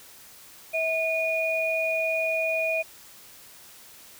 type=tone pair together; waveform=sine; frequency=648 / 2451 Hz; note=E5 / D#7; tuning=-30 / -27 cents; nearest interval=octave + major seventh; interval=2303 cents; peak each=-26 / -26 dBFS; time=0.73-2.83 s; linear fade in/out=20 ms; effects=white hiss -49 dBFS RMS until 4.19 s